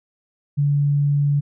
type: tone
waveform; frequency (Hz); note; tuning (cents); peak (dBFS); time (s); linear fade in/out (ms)
sine; 143.7; D3; -37; -15; 0.57-1.41; 20
effects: none